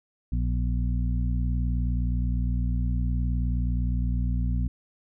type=harmonic tone with a mistuned harmonic; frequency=59.4 Hz; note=A#1; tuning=33 cents sharp; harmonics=1 / 2 / 3 / 4; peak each=-24 / -30 / -34 / -36 dBFS; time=0.32-4.68 s; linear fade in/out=5 ms; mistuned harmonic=4; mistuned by=+64 cents; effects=none